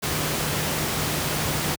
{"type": "tone in noise", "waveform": "sine", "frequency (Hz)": 151.5, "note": "D#3", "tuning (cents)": -46, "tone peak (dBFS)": -32, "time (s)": [0.02, 1.76], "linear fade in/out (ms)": 20, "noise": "pink", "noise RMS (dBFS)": -25, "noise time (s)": [0.02, 1.76], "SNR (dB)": -10, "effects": ["high-pass 80 Hz 12 dB/octave"]}